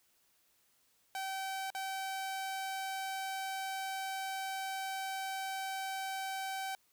sawtooth tone with dropouts, 770 Hz, G5, 31 cents flat, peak -33 dBFS, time 1.15-6.75 s, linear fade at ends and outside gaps 1 ms, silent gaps 1.703-1.749 s, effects white hiss -72 dBFS RMS until 6.92 s

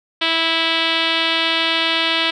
5% pulse tone with low-pass filter, 327.9 Hz, E4, 9 cents flat, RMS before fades -18 dBFS, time 0.21-2.31 s, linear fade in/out 10 ms, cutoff 3500 Hz, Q 2.7, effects none

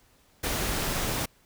pink noise, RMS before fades -29 dBFS, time 0.43-1.26 s, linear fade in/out 10 ms, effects pink hiss -62 dBFS RMS until 1.45 s

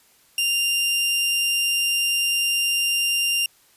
sawtooth tone, 2789 Hz, F7, 3 cents flat, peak -16 dBFS, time 0.38-3.46 s, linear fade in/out 2 ms, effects white hiss -57 dBFS RMS until 3.76 s + resampled to 32000 Hz

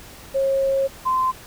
sine tone pair in turn, 542 / 1035.6 Hz, C#5 / C6, -39 / -18 cents, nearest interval major seventh, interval 1121 cents, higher second, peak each -17 dBFS, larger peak neither, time 0.34-0.88 / 1.05-1.32 s, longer first, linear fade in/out 20 ms, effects pink hiss -42 dBFS RMS until 1.46 s

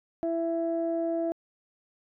sine tone pair together, 332.5 / 665 Hz, E4 / E5, +15 / +15 cents, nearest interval octave, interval 1200 cents, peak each -28 dBFS, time 0.23-1.32 s, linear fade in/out 0 ms, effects tanh soft clip ceiling -19 dBFS

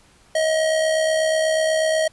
square tone with amplitude modulation, 634 Hz, D#5, 32 cents sharp, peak -16 dBFS, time 0.35-2.08 s, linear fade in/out 5 ms, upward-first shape sine, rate 68.2 Hz, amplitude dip 40%, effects pink hiss -54 dBFS RMS until 2.12 s + resampled to 24000 Hz

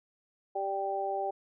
harmonic tone, 196 Hz, G3, in tune, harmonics 2 / 3 / 4, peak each -36 / -36 / -32 dBFS, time 0.55-1.31 s, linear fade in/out 10 ms, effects none

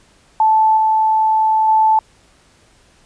sine tone with level steps, 875 Hz, A5, 10 cents flat, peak -9 / -11 / -9 dBFS, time 0.4-1.99 s, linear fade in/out 2 ms, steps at 0.77 / 1.68 s, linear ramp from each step 2 ms, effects pink hiss -52 dBFS RMS until 3.05 s + resampled to 22050 Hz

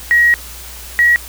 sine tone pair in turn, 1900 / 1912.1 Hz, A#6 / A#6, +33 / +43 cents, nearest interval unison, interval 10 cents, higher second, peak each -7 dBFS, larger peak neither, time 0.11-0.34 / 0.99-1.16 s, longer first, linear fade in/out 0 ms, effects added 60 Hz sine -34 dBFS peak until 1.28 s + white hiss -33 dBFS RMS until 1.28 s

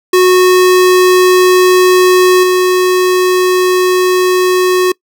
square tone with level steps, 366.6 Hz, F#4, 16 cents flat, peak -5 / -8 dBFS, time 0.13-4.92 s, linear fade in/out 5 ms, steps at 2.43 s, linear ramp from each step 5 ms, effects noise-tail reverb RT60 0.1 s tail -24 dB re dry

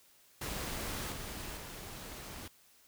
pink noise with level steps, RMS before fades -39 / -43 / -46 dBFS, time 0.41-2.48 s, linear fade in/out 5 ms, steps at 1.12 / 1.57 s, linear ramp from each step 2 ms, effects white hiss -64 dBFS RMS until 2.87 s

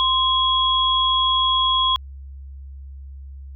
sine tone pair together, 1042 / 3323 Hz, C6 / G#7, -7 / 0 cents, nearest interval octave + minor sixth, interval 2007 cents, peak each -19 / -18 dBFS, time 0-1.96 s, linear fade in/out 0 ms, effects added 68 Hz sine -34 dBFS peak until 3.55 s

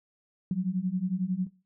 sine beating tone pair, 178.1 / 189.1 Hz, F3 / F#3, +34 / +38 cents, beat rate 11 Hz, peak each -29 dBFS, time 0.51-1.47 s, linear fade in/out 2 ms, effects noise-tail reverb RT60 0.3 s tail -17 dB re dry

